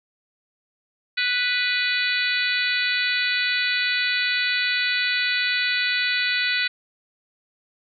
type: harmonic tone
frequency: 493.9 Hz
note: B4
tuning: in tune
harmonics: 3 / 4 / 5 / 6 / 7 / 8 / 9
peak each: -26 / -26 / -26 / -34 / -32 / -27 / -32 dBFS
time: 1.17-6.68 s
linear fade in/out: 10 ms
effects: none